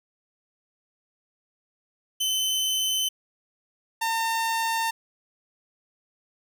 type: tone pair in turn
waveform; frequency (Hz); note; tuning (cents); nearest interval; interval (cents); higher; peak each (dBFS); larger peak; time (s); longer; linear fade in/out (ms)
sawtooth; 3051 / 907.1; G7 / A#5; -48 / -47; octave + major sixth; 2099; first; -20 / -20; neither; 2.2-3.09 / 4.01-4.91; second; 10
effects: none